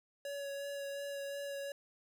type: tone with vibrato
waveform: square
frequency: 562 Hz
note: C#5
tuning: 24 cents sharp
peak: -40 dBFS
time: 0.25-1.72 s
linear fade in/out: 2 ms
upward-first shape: sine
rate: 2.8 Hz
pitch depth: 14 cents each way
effects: none